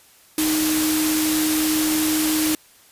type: tone in noise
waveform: sine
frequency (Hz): 311.1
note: D#4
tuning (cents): 0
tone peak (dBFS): -19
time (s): 0.38-2.55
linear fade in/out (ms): 2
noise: white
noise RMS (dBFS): -23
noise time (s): 0.38-2.55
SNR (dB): +1
effects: white hiss -52 dBFS RMS until 2.91 s + resampled to 32000 Hz